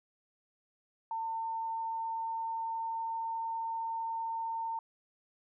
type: tone with pitch glide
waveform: sine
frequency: 902 to 907.7 Hz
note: A5 to A#5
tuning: +43 to -46 cents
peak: -33 dBFS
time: 1.11-4.79 s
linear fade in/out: 2 ms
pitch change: +11 cents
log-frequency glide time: 1.24-3.45 s
effects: none